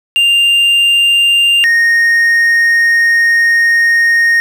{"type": "tone pair in turn", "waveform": "triangle", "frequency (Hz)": [2794, 1855.6], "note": ["F7", "A#6"], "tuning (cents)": [0, -8], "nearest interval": "perfect fifth", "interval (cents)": 708, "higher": "first", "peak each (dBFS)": -5, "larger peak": "neither", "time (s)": [[0.16, 1.64], [1.64, 4.4]], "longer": "second", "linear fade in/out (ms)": 0, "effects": ["7-bit"]}